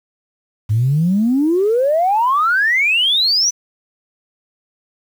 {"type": "exponential sweep", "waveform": "sine", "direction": "up", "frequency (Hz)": [101.6, 6070], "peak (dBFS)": -11, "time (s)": [0.69, 3.51], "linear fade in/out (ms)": 20, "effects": ["tanh soft clip ceiling -7 dBFS", "7-bit"]}